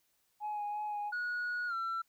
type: tone with vibrato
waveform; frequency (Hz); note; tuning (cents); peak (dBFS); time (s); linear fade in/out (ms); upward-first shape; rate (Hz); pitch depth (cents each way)
sine; 835; G#5; +9; -33; 0.4-1.13; 50; sine; 2.9; 20
type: tone with pitch glide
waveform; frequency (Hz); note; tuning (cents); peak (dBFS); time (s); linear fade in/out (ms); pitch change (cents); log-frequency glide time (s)
sine; 1455 to 1349.7; F#6 to E6; -29 to +40; -31; 1.12-2.02; 10; -131; 1.67-1.74
effects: tanh soft clip ceiling -32 dBFS + white hiss -75 dBFS RMS until 2.08 s